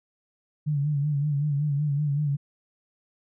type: tone with vibrato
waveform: sine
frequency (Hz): 145.6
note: D3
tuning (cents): -15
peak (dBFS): -22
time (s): 0.66-2.37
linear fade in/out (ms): 20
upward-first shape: sine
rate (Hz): 5.3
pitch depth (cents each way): 69
effects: none